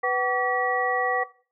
sine tone cluster, 495.7 / 758 / 1147 / 1930 Hz, B4 / F#5 / D6 / B6, +6 / +42 / -41 / -40 cents, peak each -27 dBFS, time 0.03-1.24 s, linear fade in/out 10 ms, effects noise-tail reverb RT60 0.4 s tail -18 dB re dry

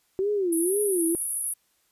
sine tone with vibrato, 370 Hz, F#4, in tune, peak -22 dBFS, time 0.19-1.15 s, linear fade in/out 0 ms, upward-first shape sine, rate 2 Hz, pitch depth 210 cents each way
white band-pass noise, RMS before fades -30 dBFS, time 0.52-1.54 s, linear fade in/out 10 ms, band 9900 to 11000 Hz, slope 96 dB/octave
effects white hiss -68 dBFS RMS until 1.91 s + resampled to 32000 Hz

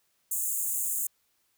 pink high-pass noise, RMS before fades -30 dBFS, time 0.31-1.07 s, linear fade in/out 5 ms, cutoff 6800 Hz, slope 96 dB/octave, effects white hiss -72 dBFS RMS until 1.57 s

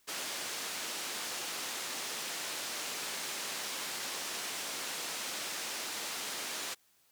white band-pass noise, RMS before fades -39 dBFS, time 0.07-6.75 s, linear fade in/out 20 ms, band 240 to 7200 Hz, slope 12 dB/octave, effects white hiss -69 dBFS RMS until 7.11 s

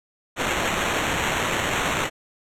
white noise with sample-and-hold, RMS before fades -24 dBFS, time 0.36-2.1 s, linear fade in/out 50 ms, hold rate 4900 Hz, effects low-pass 10000 Hz 12 dB/octave

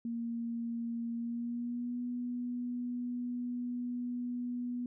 sine tone with pitch glide, 233.1 to 244.5 Hz, A#3 to B3, 0 to -17 cents, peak -34 dBFS, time 0.05-4.86 s, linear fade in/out 2 ms, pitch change +83 cents, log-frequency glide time 1.14-2.01 s, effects none

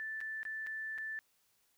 sine tone with dropouts, 1760 Hz, A6, in tune, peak -38 dBFS, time 0-1.19 s, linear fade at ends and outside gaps 0 ms, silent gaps 0.205-0.212 / 0.431-0.452 / 0.665-0.67 / 0.979-0.984 s, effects white hiss -74 dBFS RMS until 1.77 s

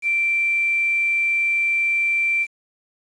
sine tone with quantisation, 2349 Hz, D7, in tune, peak -17 dBFS, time 0.02-2.47 s, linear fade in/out 50 ms, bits 7, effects resampled to 22050 Hz

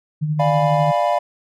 sine tone with tremolo, 152.4 Hz, D#3, 36 cents flat, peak -16 dBFS, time 0.21-0.92 s, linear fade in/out 20 ms, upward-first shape sine, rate 12 Hz, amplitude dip 45%
triangle chord, D diminished seventh, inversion none, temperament equal with one note detuned, 591.1 / 698.5 / 830.6 / 987.8 Hz, D5 / F5 / Ab5 / Cb6, +11 / 0 / 0 / 0 cents, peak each -18 / -17 / -23 / -21 dBFS, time 0.39-1.19 s, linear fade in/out 10 ms
effects none

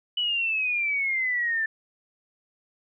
sine exponential sweep, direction down, 2978 to 1760 Hz, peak -23 dBFS, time 0.17-1.66 s, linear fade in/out 5 ms, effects none

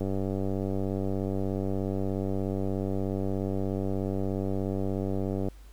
click train, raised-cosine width 2 ms, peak -18 dBFS, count 531, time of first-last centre 0.01-5.485 s, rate 96.8 Hz, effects added 50 Hz sine -46 dBFS peak until 5.72 s + pink hiss -60 dBFS RMS until 5.72 s

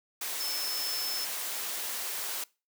sine tone in noise, 5270 Hz, E8, 1 cent flat, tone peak -33 dBFS, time 0.4-1.25 s, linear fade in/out 5 ms, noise white, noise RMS -35 dBFS, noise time 0.21-2.44 s, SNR -1 dB, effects noise-tail reverb RT60 0.3 s tail -23 dB re dry + high-pass 400 Hz 12 dB/octave

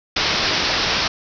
white low-pass noise, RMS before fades -20 dBFS, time 0.16-1.08 s, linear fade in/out 5 ms, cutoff 5600 Hz, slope 96 dB/octave, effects none

